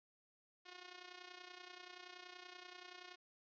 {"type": "tone with amplitude modulation", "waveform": "5% pulse", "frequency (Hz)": 360.5, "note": "F#4", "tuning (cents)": -45, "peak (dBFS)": -39, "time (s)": [0.65, 3.16], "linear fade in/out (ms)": 20, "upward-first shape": "sine", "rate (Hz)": 30.5, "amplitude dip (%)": 70, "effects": ["resampled to 16000 Hz"]}